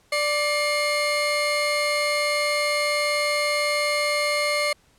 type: tone pair together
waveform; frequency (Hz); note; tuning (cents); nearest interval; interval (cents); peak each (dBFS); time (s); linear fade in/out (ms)
30% pulse; 587.3 / 2133; D5 / C7; 0 / +33; octave + minor seventh; 2233; -21; 0.12-4.73; 5
effects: pink hiss -60 dBFS RMS until 4.98 s + low-pass 11000 Hz 12 dB/octave